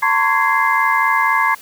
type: tone cluster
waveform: sine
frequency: 904 / 1037 / 1121 / 1663 / 2084 Hz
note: A5 / C6 / C#6 / G#6 / C7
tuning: +47 / -16 / +19 / +2 / -7 cents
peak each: -19 dBFS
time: 0.02-1.55 s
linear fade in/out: 10 ms
effects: white hiss -41 dBFS RMS until 1.61 s